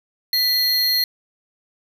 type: tone pair together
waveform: square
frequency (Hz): 1983 / 4236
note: B6 / C8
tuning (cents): +7 / +21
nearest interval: octave + minor second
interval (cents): 1314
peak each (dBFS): -28 / -17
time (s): 0.33-1.04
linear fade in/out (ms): 2
effects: none